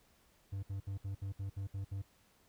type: tone bursts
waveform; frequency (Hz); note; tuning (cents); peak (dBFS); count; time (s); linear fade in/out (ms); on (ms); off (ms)
triangle; 98; G2; 0; -35; 9; 0.52-2.022; 10; 110; 64
effects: pink hiss -69 dBFS RMS until 2.48 s